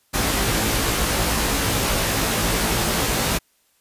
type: noise with comb filter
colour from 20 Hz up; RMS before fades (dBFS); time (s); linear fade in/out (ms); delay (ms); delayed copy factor
pink; -21; 0.13-3.39; 20; 18; +0.85
effects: white hiss -63 dBFS RMS until 3.8 s + resampled to 32000 Hz